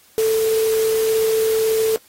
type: tone in noise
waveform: sine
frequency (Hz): 442.3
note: A4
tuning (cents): +9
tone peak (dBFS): -15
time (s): 0.18-1.96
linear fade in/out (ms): 0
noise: white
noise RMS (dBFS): -29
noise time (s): 0.18-1.96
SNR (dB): +11
effects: white hiss -52 dBFS RMS until 2.08 s + AAC 48 kbps